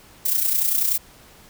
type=noise with amplitude modulation; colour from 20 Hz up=violet; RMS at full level=-18 dBFS; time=0.25-0.98 s; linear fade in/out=10 ms; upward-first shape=sine; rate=30.3 Hz; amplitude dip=60%; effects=pink hiss -49 dBFS RMS until 1.49 s